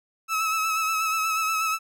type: tone with vibrato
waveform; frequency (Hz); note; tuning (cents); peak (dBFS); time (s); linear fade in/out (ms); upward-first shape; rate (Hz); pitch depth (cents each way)
30% pulse; 1298; E6; -27; -20; 0.28-1.79; 50; sine; 8.3; 31
effects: none